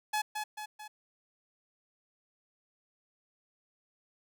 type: tone with echo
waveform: sawtooth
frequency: 850 Hz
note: G#5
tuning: 40 cents sharp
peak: -25 dBFS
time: 0.13-0.22 s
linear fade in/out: 10 ms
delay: 220 ms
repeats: 3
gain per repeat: -5 dB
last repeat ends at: 0.88 s
effects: none